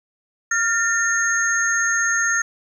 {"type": "tone cluster", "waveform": "sine", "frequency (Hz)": [1398, 1808, 6480], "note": ["F6", "A6", "G#8"], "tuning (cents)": [1, 47, -43], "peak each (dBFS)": [-22, -20, -23], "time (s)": [0.51, 2.42], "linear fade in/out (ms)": 5, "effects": ["8-bit"]}